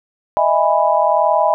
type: chord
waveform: sine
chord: E major seventh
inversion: third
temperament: just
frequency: 618.1 / 659.3 / 824.1 / 988.9 Hz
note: D#5 / E5 / G#5 / B5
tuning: -12 / 0 / -14 / +2 cents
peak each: -17 dBFS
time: 0.37-1.54 s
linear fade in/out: 0 ms
effects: none